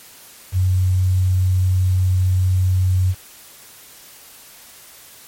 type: tone with quantisation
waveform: sine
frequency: 92.5 Hz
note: F#2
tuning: in tune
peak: -13 dBFS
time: 0.52-3.15 s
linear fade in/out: 50 ms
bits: 7
effects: white hiss -43 dBFS RMS until 5.27 s + MP3 64 kbps